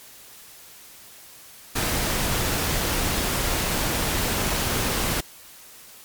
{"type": "noise", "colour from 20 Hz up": "pink", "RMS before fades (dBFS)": -24, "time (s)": [1.75, 5.21], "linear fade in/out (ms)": 10, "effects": ["white hiss -46 dBFS RMS until 6.04 s", "MP3 96 kbps"]}